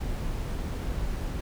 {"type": "noise", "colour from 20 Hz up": "brown", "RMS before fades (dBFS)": -31, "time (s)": [0, 1.41], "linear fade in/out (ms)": 10, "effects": []}